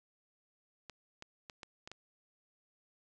clicks, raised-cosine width 0.2 ms, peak -29 dBFS, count 6, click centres 0.897 / 1.224 / 1.498 / 1.632 / 1.875 / 1.916 s, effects resampled to 24000 Hz

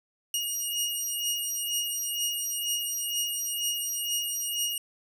15% pulse beating tone pair, 2867 / 2869.1 Hz, F7 / F7, +45 / +46 cents, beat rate 2.1 Hz, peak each -24 dBFS, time 0.34-4.78 s, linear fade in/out 2 ms, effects none

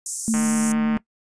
pink high-pass noise, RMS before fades -26 dBFS, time 0.06-0.72 s, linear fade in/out 2 ms, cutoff 6300 Hz, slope 48 dB/octave
sine tone with vibrato, 222.4 Hz, A3, 19 cents sharp, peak -18 dBFS, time 0.28-0.97 s, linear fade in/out 0 ms, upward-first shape sine, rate 8.6 Hz, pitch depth 16 cents each way
click train, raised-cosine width 0.5 ms, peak -16 dBFS, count 98, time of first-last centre 0.34-0.974 s, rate 153 Hz
effects noise-tail reverb RT60 0.1 s tail -19 dB re dry + resampled to 22050 Hz

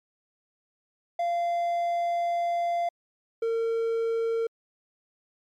triangle tone pair in turn, 690 / 456.4 Hz, F5 / A#4, -21 / -37 cents, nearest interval perfect fifth, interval 716 cents, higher first, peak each -22 dBFS, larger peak neither, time 1.19-2.89 / 3.42-4.47 s, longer first, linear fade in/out 5 ms, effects MP3 96 kbps

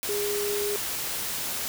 sine tone in noise, 410.8 Hz, G#4, 19 cents flat, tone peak -27 dBFS, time 0.09-0.76 s, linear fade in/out 0 ms, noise white, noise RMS -31 dBFS, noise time 0.03-1.68 s, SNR +1 dB, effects none

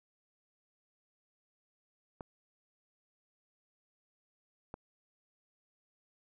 clicks, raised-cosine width 1 ms, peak -28 dBFS, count 2, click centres 2.208 / 4.741 s, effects none

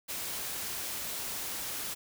white noise, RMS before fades -37 dBFS, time 0.08-1.95 s, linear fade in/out 20 ms, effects none

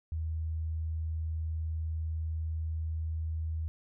sine tone, 79.9 Hz, D#2, 47 cents sharp, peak -31 dBFS, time 0.12-3.68 s, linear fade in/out 0 ms, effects none

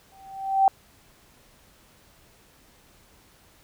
sine tone with exponential growth, 776 Hz, G5, 18 cents flat, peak -12 dBFS, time 0.12-0.68 s, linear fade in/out 1 ms, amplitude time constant 120 ms, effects pink hiss -57 dBFS RMS until 3.63 s

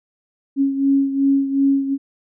sine beating tone pair, 274.5 / 277.2 Hz, C#4 / C#4, -17 / 0 cents, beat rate 2.7 Hz, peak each -15 / -21 dBFS, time 0.56-1.98 s, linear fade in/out 50 ms, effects none

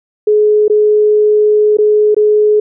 sine tone with dropouts, 422.8 Hz, G#4, 31 cents sharp, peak -6 dBFS, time 0.27-2.6 s, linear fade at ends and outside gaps 5 ms, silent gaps 0.681-0.698 / 1.771-1.785 / 2.146-2.165 s, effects none

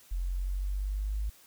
sine exponential sweep, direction up, 43.65 to 52.7 Hz, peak -29 dBFS, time 0.11-1.3 s, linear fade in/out 10 ms, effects white hiss -58 dBFS RMS until 1.46 s

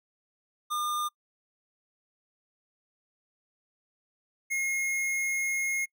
square tone pair in turn, 1208 / 2152 Hz, D6 / C7, +48 / +48 cents, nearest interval minor seventh, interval 1000 cents, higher second, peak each -29 / -28 dBFS, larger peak second, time 0.7-1.09 / 4.5-5.86 s, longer second, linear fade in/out 20 ms, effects noise-tail reverb RT60 0.1 s tail -25 dB re dry

